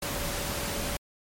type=tone in noise; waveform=sine; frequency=572 Hz; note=D5; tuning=46 cents flat; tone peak=-40 dBFS; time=0.02-0.97 s; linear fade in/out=5 ms; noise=pink; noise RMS=-32 dBFS; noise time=0.02-0.97 s; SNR=-11 dB; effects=MP3 64 kbps